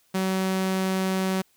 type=tone; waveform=sawtooth; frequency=189 Hz; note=F#3; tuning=37 cents sharp; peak=-19 dBFS; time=0.14-1.42 s; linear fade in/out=10 ms; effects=white hiss -64 dBFS RMS until 1.56 s